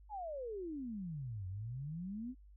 sine exponential two-way sweep, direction down then up, 882 to 89.8 to 265.9 Hz, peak -40 dBFS, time 0.09-2.35 s, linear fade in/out 50 ms, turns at 1.47 s, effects added 50 Hz sine -56 dBFS peak until 2.56 s

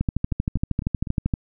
two click trains, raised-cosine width 5 ms, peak -19 / -9 dBFS, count 4 / 18, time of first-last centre 0.32-1.072 / 0.01-1.338 s, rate 3.99 / 12.8 Hz, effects none

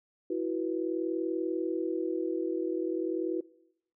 sine chord, E suspended second, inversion none, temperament equal with one note detuned, 329.6 / 370 / 489.6 Hz, E4 / F#4 / B4, 0 / 0 / -15 cents, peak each -32 / -32 / -37 dBFS, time 0.3-3.41 s, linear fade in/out 5 ms, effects noise-tail reverb RT60 0.8 s tail -21 dB re dry

